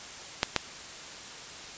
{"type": "clicks", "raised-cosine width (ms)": 0.2, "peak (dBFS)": -5, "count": 2, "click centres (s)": [0.431, 0.563], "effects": ["white hiss -43 dBFS RMS until 1.77 s", "resampled to 16000 Hz"]}